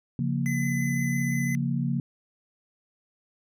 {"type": "chord", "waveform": "sine", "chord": "Bb minor", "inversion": "first", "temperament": "equal", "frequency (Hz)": [138.59, 174.61, 233.1], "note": ["Db3", "F3", "Bb3"], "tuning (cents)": [0, 0, 0], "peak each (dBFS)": [-27, -30, -29], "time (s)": [0.19, 2], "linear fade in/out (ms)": 2}
{"type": "tone with vibrato", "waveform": "square", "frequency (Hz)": 2020, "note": "B6", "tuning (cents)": 39, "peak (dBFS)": -32, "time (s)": [0.46, 1.55], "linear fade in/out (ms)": 0, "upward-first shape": "sine", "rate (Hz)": 5.9, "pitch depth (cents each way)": 9}
{"effects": []}